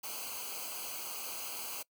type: noise with comb filter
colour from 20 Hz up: white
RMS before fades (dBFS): -41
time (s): 0.03-1.83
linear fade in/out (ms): 10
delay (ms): 0.55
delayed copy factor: -0.95
effects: noise-tail reverb RT60 0.1 s tail -23 dB re dry